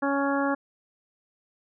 harmonic tone, 278.7 Hz, C#4, 9 cents sharp, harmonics 1 / 2 / 3 / 4 / 5 / 6, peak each -26 / -29 / -31 / -32 / -33 / -34 dBFS, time 0.02-0.55 s, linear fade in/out 10 ms, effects none

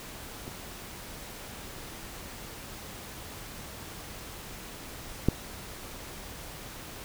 clicks, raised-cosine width 3 ms, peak -27 / -8 dBFS, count 2, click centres 0.479 / 5.286 s, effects pink hiss -43 dBFS RMS until 7.04 s

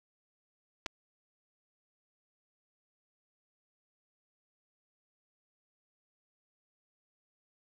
clicks, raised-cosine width 0.2 ms, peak -19 dBFS, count 2, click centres 0.861 / 0.864 s, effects 10-bit

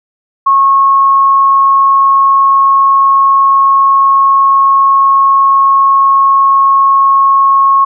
sine tone, 1093 Hz, C#6, 25 cents flat, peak -4 dBFS, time 0.46-7.85 s, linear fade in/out 10 ms, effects none

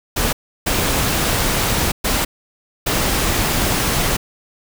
pink noise bursts at uneven times, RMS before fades -18 dBFS, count 4, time 0.16-0.33 / 0.66-1.92 / 2.04-2.25 / 2.86-4.17 s, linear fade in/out 10 ms, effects none

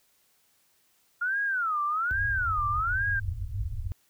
sine tone with vibrato, 1390 Hz, F6, 9 cents flat, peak -25 dBFS, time 1.21-3.2 s, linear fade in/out 10 ms, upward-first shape sine, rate 1.2 Hz, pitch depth 290 cents each way
white low-pass noise, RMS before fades -33 dBFS, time 2.11-3.92 s, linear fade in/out 0 ms, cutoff 110 Hz, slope 96 dB/octave
effects white hiss -67 dBFS RMS until 4.09 s

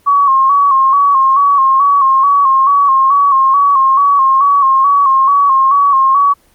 sine tone with vibrato, 1100 Hz, C#6, 14 cents flat, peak -6 dBFS, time 0.06-6.34 s, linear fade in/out 20 ms, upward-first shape square, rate 2.3 Hz, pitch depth 49 cents each way, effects pink hiss -51 dBFS RMS until 6.54 s + Opus 24 kbps

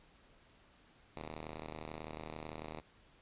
5% pulse ring-modulated tone, 78.1 Hz, D#2, 7 cents sharp, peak -30 dBFS, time 1.16-2.81 s, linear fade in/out 5 ms, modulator 62.5 Hz, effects pink hiss -65 dBFS RMS until 3.21 s + resampled to 8000 Hz

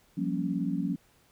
sine chord, G half-diminished seventh, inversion third, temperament equal with one note detuned, 174.61 / 192.19 / 233.1 / 277.2 Hz, F3 / G3 / Bb3 / Db4, 0 / -34 / 0 / 0 cents, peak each -32 / -33 / -35 / -32 dBFS, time 0.17-0.96 s, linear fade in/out 10 ms, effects pink hiss -64 dBFS RMS until 1.31 s

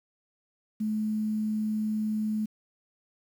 sine tone with quantisation, 215.2 Hz, A3, 38 cents flat, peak -26 dBFS, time 0.8-2.46 s, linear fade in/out 10 ms, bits 9, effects none

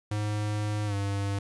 square tone with pitch glide, 105.2 to 99.76 Hz, G#2 to G2, +23 to +31 cents, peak -28 dBFS, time 0.11-1.39 s, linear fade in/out 5 ms, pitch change -92 cents, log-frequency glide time 0.86-0.94 s, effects resampled to 24000 Hz + 10-bit

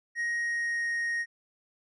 triangle tone with pitch glide, 1879 to 1868.2 Hz, A#6 to A#6, +13 to +3 cents, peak -26 dBFS, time 0.15-1.26 s, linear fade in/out 50 ms, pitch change -10 cents, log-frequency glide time 0.4-0.89 s, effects resampled to 24000 Hz

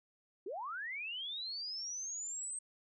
sine linear sweep, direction up, 336.3 to 8372 Hz, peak -39 dBFS, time 0.46-2.59 s, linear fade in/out 5 ms, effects none

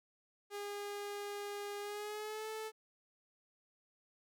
sawtooth tone with pitch glide, 408 to 437.3 Hz, G#4 to A4, -31 to -11 cents, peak -37 dBFS, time 0.5-2.72 s, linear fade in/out 50 ms, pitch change +120 cents, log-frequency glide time 1.8-2.49 s, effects none

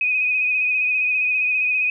sine tone with vibrato, 2503 Hz, D#7, 10 cents sharp, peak -17 dBFS, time 0.01-1.9 s, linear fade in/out 2 ms, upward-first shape sine, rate 15 Hz, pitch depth 32 cents each way, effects none

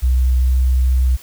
sine tone with pitch glide, 63.3 to 63.74 Hz, B1 to C2, +43 to -45 cents, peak -11 dBFS, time 0.02-1.17 s, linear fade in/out 20 ms, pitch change +12 cents, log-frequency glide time 0.42-0.5 s, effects white hiss -42 dBFS RMS until 1.22 s

